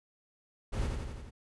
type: noise with echo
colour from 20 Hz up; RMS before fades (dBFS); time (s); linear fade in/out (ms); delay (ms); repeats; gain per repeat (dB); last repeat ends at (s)
brown; -32; 0.72-0.88; 20; 86; 5; -3; 1.31
effects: resampled to 24000 Hz